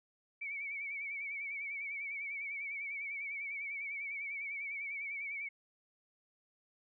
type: tone with vibrato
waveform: sine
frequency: 2261 Hz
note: C#7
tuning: 34 cents sharp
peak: -38 dBFS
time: 0.41-5.49 s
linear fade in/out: 10 ms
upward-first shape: sine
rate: 10 Hz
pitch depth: 63 cents each way
effects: none